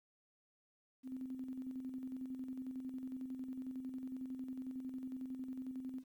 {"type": "tone with tremolo", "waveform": "sine", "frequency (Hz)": 259.3, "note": "C4", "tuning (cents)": -15, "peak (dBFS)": -40, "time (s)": [1.03, 6.04], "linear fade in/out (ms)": 50, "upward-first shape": "square", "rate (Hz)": 11, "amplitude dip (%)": 45, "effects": ["12-bit"]}